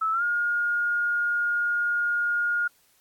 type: tone with pitch glide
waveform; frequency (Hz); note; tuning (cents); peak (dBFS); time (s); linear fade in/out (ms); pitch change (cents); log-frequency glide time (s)
sine; 1307 to 1425.3; E6 to F6; -15 to +35; -22; 0.01-2.68; 10; +150; 0.12-0.23
effects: white hiss -63 dBFS RMS until 3 s + AAC 64 kbps